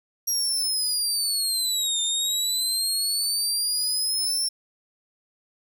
25% pulse linear two-way sweep, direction down then up, 5680 to 3605 to 5410 Hz, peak -18 dBFS, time 0.27-4.49 s, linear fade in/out 10 ms, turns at 2.01 s, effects none

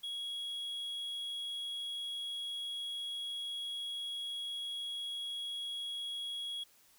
triangle tone, 3322 Hz, G#7, in tune, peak -36 dBFS, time 0.03-6.64 s, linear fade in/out 10 ms, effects white hiss -65 dBFS RMS until 6.98 s

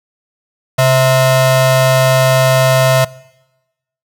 40% pulse ring-modulated tone, 392 Hz, G4, in tune, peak -4 dBFS, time 0.78-3.05 s, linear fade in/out 10 ms, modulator 260 Hz, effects noise-tail reverb RT60 1.0 s tail -22 dB re dry

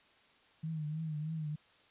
sine tone with vibrato, 155.56 Hz, D#3, in tune, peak -35 dBFS, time 0.63-1.56 s, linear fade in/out 10 ms, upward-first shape triangle, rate 3.2 Hz, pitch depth 82 cents each way, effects white hiss -65 dBFS RMS until 1.9 s + resampled to 8000 Hz

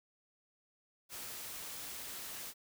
white noise, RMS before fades -45 dBFS, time 1.09-2.54 s, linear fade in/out 50 ms, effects none

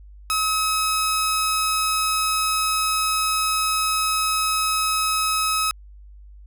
sawtooth tone pair together, 1280 / 5120 Hz, D#6 / D#8, +49 / +49 cents, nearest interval 2 octaves, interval 2400 cents, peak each -17 / -21 dBFS, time 0.3-5.71 s, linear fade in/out 0 ms, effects added 50 Hz sine -41 dBFS peak until 6.46 s

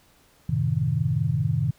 sine chord, F# diminished seventh, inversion none, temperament equal, 92.5 / 110 / 130.81 / 155.56 Hz, F#2 / A2 / C3 / Eb3, 0 / 0 / 0 / 0 cents, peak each -31 / -27 / -25 / -25 dBFS, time 0.49-1.71 s, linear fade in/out 5 ms, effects pink hiss -59 dBFS RMS until 1.78 s

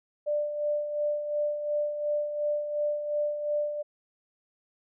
sine tone with tremolo, 592 Hz, D5, 14 cents sharp, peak -24 dBFS, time 0.26-3.83 s, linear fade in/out 20 ms, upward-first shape sine, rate 2.8 Hz, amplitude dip 55%, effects none

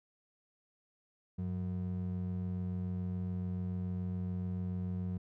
triangle ring-modulated tone, 138.59 Hz, C#3, in tune, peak -29 dBFS, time 1.38-5.18 s, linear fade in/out 10 ms, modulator 43.5 Hz, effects none

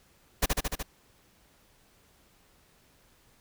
pink noise with echo, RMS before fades -24 dBFS, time 0.42-0.46 s, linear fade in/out 10 ms, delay 74 ms, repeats 5, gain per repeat -2 dB, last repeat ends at 0.83 s, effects pink hiss -63 dBFS RMS until 3.4 s

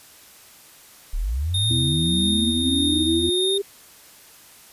sine linear sweep, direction up, 30.05 to 402.6 Hz, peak -21 dBFS, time 1.13-3.62 s, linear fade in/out 10 ms
square tone with tremolo, 3671 Hz, A#7, 27 cents flat, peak -21 dBFS, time 1.54-3.58 s, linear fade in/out 5 ms, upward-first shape triangle, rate 1.7 Hz, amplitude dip 30%
harmonic tone, 82.41 Hz, E2, in tune, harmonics 1 / 3 / 4, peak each -28 / -28 / -28 dBFS, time 1.7-3.3 s, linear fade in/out 10 ms
effects white hiss -48 dBFS RMS until 4.72 s + resampled to 32000 Hz

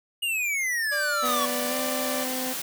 square exponential sweep, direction down, 2884 to 1101 Hz, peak -25 dBFS, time 0.22-1.46 s, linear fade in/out 10 ms
sawtooth tone with vibrato, 587.3 Hz, D5, in tune, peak -26 dBFS, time 0.91-2.25 s, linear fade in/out 20 ms, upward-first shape triangle, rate 1.4 Hz, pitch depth 8 cents each way
20% pulse tone with pitch glide, 247.2 to 256.4 Hz, B3 to C4, +2 to -35 cents, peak -25 dBFS, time 1.22-2.54 s, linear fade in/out 20 ms, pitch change +63 cents, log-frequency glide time 1.68-1.74 s
white high-pass noise, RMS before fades -32 dBFS, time 1.25-2.62 s, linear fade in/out 5 ms, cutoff 140 Hz, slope 96 dB/octave
effects none

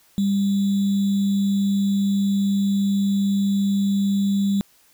sine tone with sample-and-hold, 198.8 Hz, G3, 25 cents sharp, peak -17 dBFS, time 0.18-4.61 s, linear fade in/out 0 ms, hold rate 3675 Hz, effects white hiss -57 dBFS RMS until 4.93 s

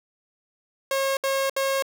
sawtooth tone bursts, 542 Hz, C#5, 39 cents flat, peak -18 dBFS, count 3, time 0.91-1.824 s, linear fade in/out 2 ms, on 260 ms, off 67 ms, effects none

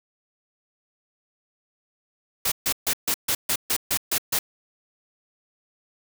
white noise bursts, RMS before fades -23 dBFS, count 10, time 2.45-4.39 s, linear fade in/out 5 ms, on 68 ms, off 140 ms, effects none

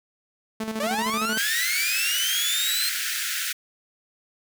sawtooth tone with tremolo, 220 Hz, A3, in tune, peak -22 dBFS, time 0.6-1.38 s, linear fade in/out 5 ms, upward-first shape square, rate 13 Hz, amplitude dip 55%
sawtooth linear sweep, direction up, 554.4 to 4186 Hz, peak -21 dBFS, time 0.8-2.89 s, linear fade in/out 2 ms
pink high-pass noise, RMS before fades -28 dBFS, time 1.37-3.53 s, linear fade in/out 10 ms, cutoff 1400 Hz, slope 96 dB/octave
effects none

